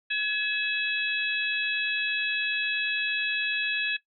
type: tone cluster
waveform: sine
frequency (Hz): 1690 / 2581 / 3352 / 3905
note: G#6 / E7 / G#7 / B7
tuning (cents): +30 / -37 / +15 / -20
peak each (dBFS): -29 / -29 / -34 / -36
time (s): 0.1-3.97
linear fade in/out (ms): 10
effects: noise-tail reverb RT60 0.1 s tail -17 dB re dry